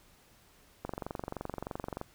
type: click train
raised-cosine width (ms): 1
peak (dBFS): -22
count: 28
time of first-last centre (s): 0.85-2.014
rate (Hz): 23.2
effects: pink hiss -62 dBFS RMS until 2.14 s